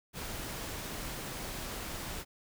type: noise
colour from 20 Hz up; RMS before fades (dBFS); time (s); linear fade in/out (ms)
pink; -40; 0.13-2.25; 50
effects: none